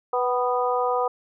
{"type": "harmonic tone with a mistuned harmonic", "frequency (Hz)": 246.9, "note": "B3", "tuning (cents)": 0, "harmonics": [2, 3, 4, 5], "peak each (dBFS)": [-24, -26, -27, -28], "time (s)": [0.13, 1.08], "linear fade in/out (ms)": 5, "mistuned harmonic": 3, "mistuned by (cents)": 28, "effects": []}